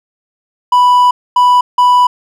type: tone bursts at uneven times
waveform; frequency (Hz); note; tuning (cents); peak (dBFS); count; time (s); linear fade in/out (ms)
triangle; 987.8; B5; 0; -3; 3; 0.72-1.11 / 1.36-1.61 / 1.78-2.07; 5
effects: none